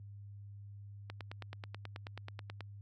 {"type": "click train", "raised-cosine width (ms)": 0.3, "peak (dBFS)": -28, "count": 15, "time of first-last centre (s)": [1.1, 2.607], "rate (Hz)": 9.29, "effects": ["added 101 Hz sine -46 dBFS peak until 2.81 s", "high-pass 80 Hz 12 dB/octave"]}